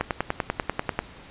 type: click train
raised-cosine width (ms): 0.5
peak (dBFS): -8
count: 11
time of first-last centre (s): 0.01-0.99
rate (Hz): 10.2
effects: pink hiss -46 dBFS RMS until 1.3 s + resampled to 8000 Hz